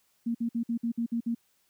sine tone bursts, 233.1 Hz, A#3, in tune, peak -26 dBFS, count 8, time 0.26-1.349 s, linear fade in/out 10 ms, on 88 ms, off 55 ms, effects white hiss -70 dBFS RMS until 1.69 s

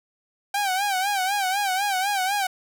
sawtooth tone with vibrato, 780 Hz, G5, 9 cents flat, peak -18 dBFS, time 0.54-2.47 s, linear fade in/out 5 ms, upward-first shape sine, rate 4 Hz, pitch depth 100 cents each way, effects none

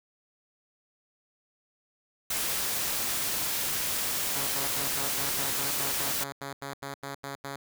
white noise, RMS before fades -30 dBFS, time 2.3-6.24 s, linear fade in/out 5 ms
5% pulse tone bursts, 139 Hz, C#3, 5 cents sharp, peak -24 dBFS, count 16, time 4.35-7.56 s, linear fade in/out 5 ms, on 120 ms, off 86 ms
effects none

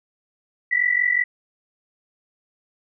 sine tone pair together, 1943.6 / 1989 Hz, B6 / B6, -28 / +12 cents, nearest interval unison, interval 40 cents, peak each -20 dBFS, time 0.71-1.24 s, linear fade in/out 10 ms, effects none

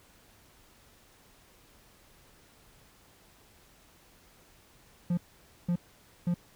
triangle tone bursts, 174.61 Hz, F3, in tune, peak -23 dBFS, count 3, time 5.1-6.342 s, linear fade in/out 5 ms, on 74 ms, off 510 ms, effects pink hiss -60 dBFS RMS until 6.55 s

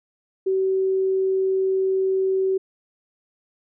sine tone, 381.1 Hz, G4, 49 cents flat, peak -18 dBFS, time 0.46-2.58 s, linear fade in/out 10 ms, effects none

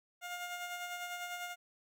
15% pulse tone with tremolo, 709 Hz, F5, 26 cents sharp, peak -32 dBFS, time 0.21-1.56 s, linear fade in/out 50 ms, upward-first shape sine, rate 10 Hz, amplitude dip 40%, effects none

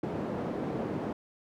white band-pass noise, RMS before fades -34 dBFS, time 0.03-1.13 s, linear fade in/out 5 ms, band 130 to 420 Hz, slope 12 dB/octave, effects none

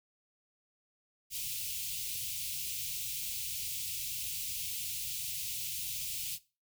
white band-stop noise, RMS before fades -38 dBFS, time 1.3-6.39 s, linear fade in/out 50 ms, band 160 to 2400 Hz, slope 48 dB/octave, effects noise-tail reverb RT60 0.3 s tail -18 dB re dry

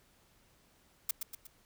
blue noise with echo, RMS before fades -31 dBFS, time 1.09-1.11 s, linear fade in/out 5 ms, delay 120 ms, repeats 3, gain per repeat -6 dB, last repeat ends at 1.47 s, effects pink hiss -67 dBFS RMS until 1.65 s

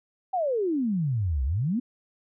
sine exponential two-way sweep, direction down then up, 784 to 61.6 to 262.8 Hz, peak -23 dBFS, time 0.33-1.8 s, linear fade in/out 10 ms, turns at 1.44 s, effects none

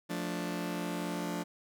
sawtooth chord, D minor, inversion first, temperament just, 176.2 / 220.2 / 293.7 Hz, F3 / A3 / D4, +16 / +2 / 0 cents, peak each -33 / -37 / -34 dBFS, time 0.09-1.44 s, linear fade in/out 20 ms, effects none

